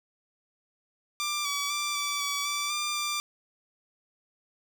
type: tone with pitch steps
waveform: 10% pulse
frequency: 1185 / 1142 / 1176 / 1158 / 1142 / 1164 / 1193 / 1185 Hz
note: D6 / D6 / D6 / D6 / D6 / D6 / D6 / D6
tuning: +15 / -49 / +2 / -25 / -49 / -16 / +27 / +15 cents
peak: -20 dBFS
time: 1.2-3.2 s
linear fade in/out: 0 ms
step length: 250 ms
effects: none